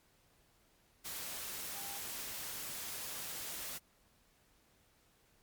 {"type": "tone in noise", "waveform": "sine", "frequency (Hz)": 797, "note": "G5", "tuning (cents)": 28, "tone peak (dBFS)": -51, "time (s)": [1.74, 1.99], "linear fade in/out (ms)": 20, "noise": "white", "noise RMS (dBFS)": -43, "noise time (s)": [1.04, 3.79], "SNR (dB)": -11, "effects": ["pink hiss -70 dBFS RMS until 5.42 s", "MP3 96 kbps"]}